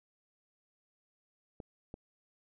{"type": "clicks", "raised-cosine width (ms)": 2, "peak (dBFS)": -30, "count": 2, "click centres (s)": [1.602, 1.941], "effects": []}